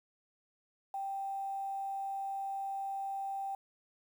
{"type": "tone with quantisation", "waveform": "sine", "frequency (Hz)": 784, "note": "G5", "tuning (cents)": 0, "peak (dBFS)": -35, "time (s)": [0.94, 3.55], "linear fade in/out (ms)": 2, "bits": 10, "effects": []}